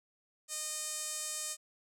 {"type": "tone with band-pass filter", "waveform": "sawtooth", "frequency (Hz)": 614, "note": "D#5", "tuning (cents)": -23, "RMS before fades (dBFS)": -39, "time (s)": [0.48, 1.57], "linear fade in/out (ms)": 50, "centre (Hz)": 8000, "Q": 2.9, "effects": []}